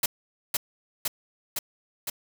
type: noise with echo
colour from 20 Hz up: white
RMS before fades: -23 dBFS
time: 0.03-0.06 s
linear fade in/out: 5 ms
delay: 510 ms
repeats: 4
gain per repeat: -2 dB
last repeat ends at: 2.1 s
effects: none